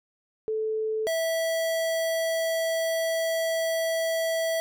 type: tone pair in turn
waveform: sine / square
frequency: 436.9 / 654.6 Hz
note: A4 / E5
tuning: -12 / -12 cents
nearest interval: perfect fifth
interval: 700 cents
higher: second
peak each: -25 dBFS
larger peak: neither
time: 0.48-1.07 / 1.07-4.6 s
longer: second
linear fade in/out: 0 ms
effects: none